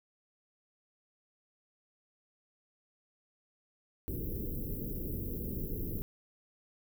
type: band-stop noise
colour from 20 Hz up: pink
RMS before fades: -37 dBFS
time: 4.08-6.02 s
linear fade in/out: 0 ms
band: 460 to 13000 Hz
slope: 48 dB/octave
effects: none